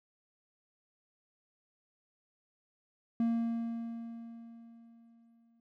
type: tone with exponential decay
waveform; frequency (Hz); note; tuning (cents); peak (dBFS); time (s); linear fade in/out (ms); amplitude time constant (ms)
triangle; 231; A#3; -16; -24; 3.2-5.6; 2; 520
effects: none